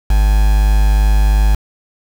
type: tone with quantisation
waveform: triangle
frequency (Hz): 51.4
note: G#1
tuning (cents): -17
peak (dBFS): -6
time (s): 0.1-1.55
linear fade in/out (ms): 5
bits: 4
effects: none